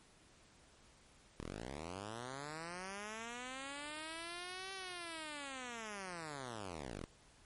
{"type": "linear two-way sweep", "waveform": "5% pulse", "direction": "up then down", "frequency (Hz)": [34.99, 387.9, 34.99], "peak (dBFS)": -33, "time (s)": [1.4, 7.06], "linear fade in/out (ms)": 0, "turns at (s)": 4.73, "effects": ["pink hiss -65 dBFS RMS until 7.45 s", "MP3 48 kbps"]}